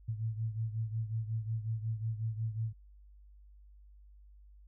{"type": "beating tone pair", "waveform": "sine", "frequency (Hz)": [110, 115.5], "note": ["A2", "A#2"], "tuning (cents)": [0, -16], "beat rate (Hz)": 5.5, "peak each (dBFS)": [-34, -39], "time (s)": [0.08, 2.73], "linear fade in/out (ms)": 10, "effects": ["added 50 Hz sine -54 dBFS peak until 4.67 s"]}